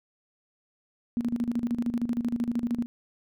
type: tone with tremolo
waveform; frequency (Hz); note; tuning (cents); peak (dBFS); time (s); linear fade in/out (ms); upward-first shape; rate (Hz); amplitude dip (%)
sine; 237.4; A#3; +32; -23; 1.17-2.86; 0; square; 13; 75
effects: none